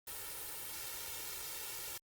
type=noise with comb filter; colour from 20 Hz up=white; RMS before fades=-44 dBFS; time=0.07-1.98 s; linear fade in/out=5 ms; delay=2.2 ms; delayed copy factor=+0.8; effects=Opus 32 kbps